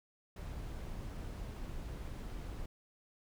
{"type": "noise", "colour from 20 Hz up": "brown", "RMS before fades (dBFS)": -43, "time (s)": [0.36, 2.66], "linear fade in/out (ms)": 5, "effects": []}